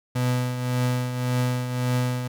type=tone with tremolo; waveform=35% pulse; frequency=124.9 Hz; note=B2; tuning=20 cents sharp; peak=-18 dBFS; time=0.15-2.28 s; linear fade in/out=10 ms; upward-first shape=triangle; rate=1.8 Hz; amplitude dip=60%; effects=none